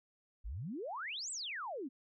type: exponential two-way sweep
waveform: sine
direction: up then down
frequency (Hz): 43.65 to 8370 to 237.7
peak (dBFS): -39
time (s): 0.44-1.89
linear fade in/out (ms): 20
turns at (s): 1.31
effects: none